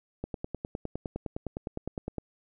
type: click train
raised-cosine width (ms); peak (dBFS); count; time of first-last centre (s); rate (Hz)
2; -20; 20; 0.24-2.183; 9.78
effects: none